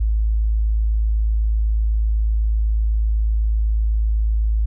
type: tone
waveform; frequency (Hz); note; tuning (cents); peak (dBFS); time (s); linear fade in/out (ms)
sine; 54; A1; -32; -15; 0-4.66; 10
effects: none